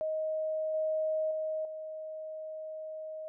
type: tone with level steps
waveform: sine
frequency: 627 Hz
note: D#5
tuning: 13 cents sharp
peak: -30 / -28 / -31 / -38 dBFS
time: 0.01-3.28 s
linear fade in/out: 0 ms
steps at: 0.74 / 1.31 / 1.65 s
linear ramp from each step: 2 ms
effects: none